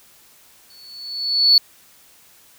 sine tone with exponential growth, 4435 Hz, C#8, in tune, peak -6 dBFS, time 0.7-1.58 s, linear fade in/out 2 ms, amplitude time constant 190 ms, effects tanh soft clip ceiling -3 dBFS + white hiss -51 dBFS RMS until 2.58 s

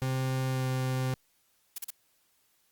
40% pulse tone with pitch glide, 130.81 to 129.68 Hz, C3 to C3, 0 to -15 cents, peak -27 dBFS, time 0.02-1.14 s, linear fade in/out 0 ms, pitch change -15 cents, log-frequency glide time 0.49-0.64 s
blue noise bursts, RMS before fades -36 dBFS, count 3, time 1.76-1.905 s, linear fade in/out 5 ms, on 23 ms, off 38 ms
effects white hiss -70 dBFS RMS until 2.71 s + Opus 48 kbps

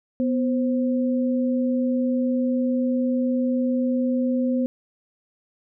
sine tone pair together, 248 / 525 Hz, B3 / C5, +7 / +6 cents, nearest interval octave + minor second, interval 1299 cents, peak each -20 / -27 dBFS, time 0.2-4.66 s, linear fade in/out 0 ms, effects none

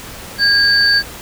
sine tone pair together, 1629 / 4561 Hz, G#6 / C#8, -34 / +49 cents, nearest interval octave + tritone, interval 1783 cents, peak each -12 dBFS, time 0.38-1.03 s, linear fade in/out 50 ms, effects pink hiss -32 dBFS RMS until 1.21 s

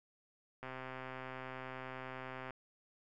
click train, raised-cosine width 0.5 ms, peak -30 dBFS, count 245, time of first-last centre 0.63-2.507 s, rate 130 Hz, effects none

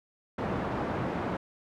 pink band-pass noise, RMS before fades -32 dBFS, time 0.38-1.37 s, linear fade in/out 5 ms, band 110 to 1200 Hz, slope 12 dB/octave, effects none

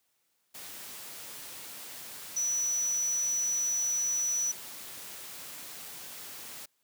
sine tone in noise, 5920 Hz, F#8, in tune, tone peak -27 dBFS, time 2.36-4.52 s, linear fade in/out 10 ms, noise white, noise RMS -44 dBFS, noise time 0.54-6.66 s, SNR +14 dB, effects white hiss -75 dBFS RMS until 6.83 s + high-pass 100 Hz 12 dB/octave

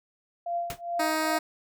sine tone with tremolo, 690 Hz, F5, 21 cents flat, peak -25 dBFS, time 0.46-1.38 s, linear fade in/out 5 ms, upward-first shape triangle, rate 2.4 Hz, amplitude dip 100%
pink noise with exponential decay, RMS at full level -30 dBFS, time 0.7-0.81 s, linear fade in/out 2 ms, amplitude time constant 22 ms
10% pulse tone, 314 Hz, D#4, 16 cents sharp, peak -17 dBFS, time 0.99-1.39 s, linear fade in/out 10 ms
effects none

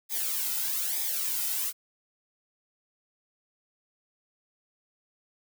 blue noise with flanger, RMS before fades -30 dBFS, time 0.09-1.73 s, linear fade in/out 50 ms, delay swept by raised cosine 0.69 to 1.79 ms, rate 1.1 Hz, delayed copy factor -0.75, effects none

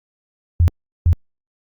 sine tone bursts at uneven times, 85 Hz, F2, 46 cents flat, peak -9 dBFS, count 2, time 0.6-0.68 / 1.06-1.13 s, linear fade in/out 0 ms, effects Opus 48 kbps

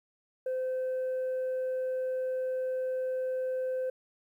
sine tone, 515 Hz, C5, 28 cents flat, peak -27 dBFS, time 0.46-3.9 s, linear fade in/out 5 ms, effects tanh soft clip ceiling -28 dBFS + 11-bit

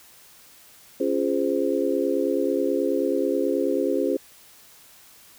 sine chord, Db major seventh, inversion none, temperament just, 277.2 / 346.5 / 415.8 / 519.7 Hz, Db4 / F4 / Ab4 / C5, 0 / -14 / +2 / -12 cents, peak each -26 dBFS, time 1-4.17 s, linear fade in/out 5 ms, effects white hiss -51 dBFS RMS until 5.38 s

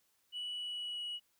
sine tone with pitch glide, 2949 to 2925 Hz, F#7 to F#7, -6 to -21 cents, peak -36 dBFS, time 0.32-1.2 s, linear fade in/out 50 ms, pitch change -15 cents, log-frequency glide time 0.53-1.01 s, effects tanh soft clip ceiling -36 dBFS + white hiss -75 dBFS RMS until 1.39 s

